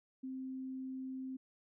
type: tone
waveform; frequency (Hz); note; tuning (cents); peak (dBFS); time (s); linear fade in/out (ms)
sine; 261.6; C4; 0; -40; 0.23-1.37; 10
effects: none